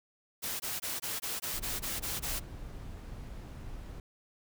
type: noise bursts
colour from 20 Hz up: white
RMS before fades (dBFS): -36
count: 10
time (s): 0.42-2.4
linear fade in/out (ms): 20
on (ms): 180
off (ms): 20
type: noise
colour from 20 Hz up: brown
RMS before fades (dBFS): -43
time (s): 1.54-4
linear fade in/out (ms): 2
effects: none